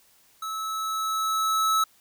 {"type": "tone with level ramp", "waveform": "square", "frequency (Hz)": 1300, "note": "E6", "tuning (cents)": -24, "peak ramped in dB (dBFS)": [-31, -20], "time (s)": [0.42, 1.84], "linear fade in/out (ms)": 5, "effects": ["white hiss -60 dBFS RMS until 2 s"]}